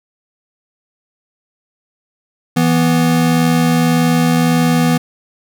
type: tone pair together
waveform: square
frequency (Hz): 163.92 / 245.6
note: E3 / B3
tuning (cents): -9 / -9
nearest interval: perfect fifth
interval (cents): 700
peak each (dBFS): -14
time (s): 2.56-4.98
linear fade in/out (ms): 10
effects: none